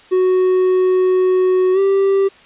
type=tone with pitch glide; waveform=triangle; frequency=370 to 391.1 Hz; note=F#4 to G4; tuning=0 to -4 cents; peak=-9 dBFS; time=0.11-2.29 s; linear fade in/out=20 ms; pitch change=+96 cents; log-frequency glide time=1.73-1.79 s; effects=white hiss -45 dBFS RMS until 2.45 s + resampled to 8000 Hz